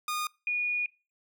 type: tone pair in turn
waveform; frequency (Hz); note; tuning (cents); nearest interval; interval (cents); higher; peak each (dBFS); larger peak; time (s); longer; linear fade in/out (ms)
sawtooth / sine; 1225 / 2450; D#6 / D#7; -27 / -27; octave; 1200; second; -26; neither; 0.08-0.27 / 0.47-0.86; second; 2
effects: noise-tail reverb RT60 0.3 s tail -24 dB re dry